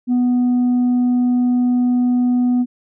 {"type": "tone", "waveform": "sine", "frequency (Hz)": 246.9, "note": "B3", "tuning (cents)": 0, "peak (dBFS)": -10, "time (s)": [0.07, 2.66], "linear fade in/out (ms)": 50, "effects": ["tanh soft clip ceiling -12 dBFS"]}